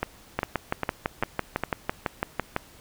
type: two click trains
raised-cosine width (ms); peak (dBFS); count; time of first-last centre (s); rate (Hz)
0.5; -9 / -10; 14 / 5; 0.39-2.564 / 0.03-1.636; 5.98 / 2.49
effects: pink hiss -52 dBFS RMS until 2.8 s